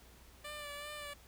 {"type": "tone with vibrato", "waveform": "10% pulse", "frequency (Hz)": 587.3, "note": "D5", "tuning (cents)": 0, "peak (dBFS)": -35, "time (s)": [0.44, 1.14], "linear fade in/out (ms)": 10, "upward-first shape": "sine", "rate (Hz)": 2.6, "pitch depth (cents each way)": 31, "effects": ["added 60 Hz sine -60 dBFS peak until 1.27 s", "pink hiss -61 dBFS RMS until 1.27 s"]}